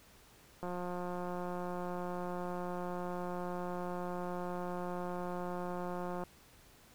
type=click train; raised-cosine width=1 ms; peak=-27 dBFS; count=999; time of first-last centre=0.63-6.237 s; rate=178 Hz; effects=pink hiss -61 dBFS RMS until 6.94 s